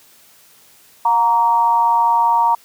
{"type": "tone with amplitude modulation", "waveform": "sine", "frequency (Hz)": 932.3, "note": "A#5", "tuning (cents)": 0, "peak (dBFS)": -8, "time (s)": [1.05, 2.55], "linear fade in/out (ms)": 5, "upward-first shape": "sine", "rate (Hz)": 215, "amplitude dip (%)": 70, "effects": ["white hiss -49 dBFS RMS until 2.64 s", "high-pass 80 Hz 12 dB/octave"]}